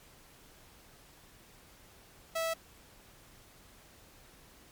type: tone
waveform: sawtooth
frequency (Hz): 654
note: E5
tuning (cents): -14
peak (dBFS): -27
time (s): 2.35-2.54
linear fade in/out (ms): 10
effects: pink hiss -58 dBFS RMS until 4.71 s + MP3 96 kbps